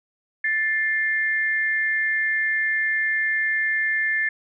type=tone pair together; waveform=sine; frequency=1760 / 2110 Hz; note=A6 / C7; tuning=0 / +14 cents; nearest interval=minor third; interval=314 cents; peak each=-21 / -25 dBFS; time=0.44-4.29 s; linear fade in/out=5 ms; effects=none